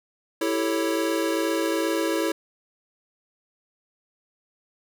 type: chord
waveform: square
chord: A dominant seventh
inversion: second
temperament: equal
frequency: 329.6 / 392 / 440 / 554.4 Hz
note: E4 / G4 / A4 / C#5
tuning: 0 / 0 / 0 / 0 cents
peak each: -26 / -32 / -30 / -30 dBFS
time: 0.41-2.32 s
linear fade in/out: 5 ms
effects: none